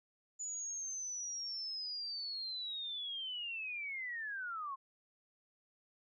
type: linear sweep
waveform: sine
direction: down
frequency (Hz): 6970 to 1049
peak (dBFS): -39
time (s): 0.39-4.76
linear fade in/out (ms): 20
effects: none